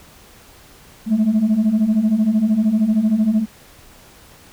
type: beating tone pair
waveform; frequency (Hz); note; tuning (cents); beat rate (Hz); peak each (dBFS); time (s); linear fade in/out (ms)
sine; 207.7 / 220.7; G#3 / A3; 0 / +5; 13; -17 / -13; 1.06-3.46; 50
effects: tanh soft clip ceiling -10 dBFS + pink hiss -46 dBFS RMS until 4.52 s